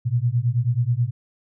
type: beating tone pair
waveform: sine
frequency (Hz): 116 / 125.3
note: A#2 / B2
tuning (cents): -8 / +25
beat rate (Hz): 9.3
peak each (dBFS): -21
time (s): 0.05-1.11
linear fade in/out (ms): 20
effects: none